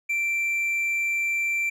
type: tone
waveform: triangle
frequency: 2349 Hz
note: D7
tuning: in tune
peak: -21 dBFS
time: 0.09-1.7 s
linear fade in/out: 10 ms
effects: none